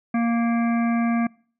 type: harmonic tone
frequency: 233.1 Hz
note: A#3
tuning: in tune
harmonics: 1 / 3 / 5 / 7 / 9 / 10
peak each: -19 / -29 / -33 / -36 / -38 / -39 dBFS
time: 0.14-1.27 s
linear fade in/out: 5 ms
effects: noise-tail reverb RT60 0.5 s tail -26 dB re dry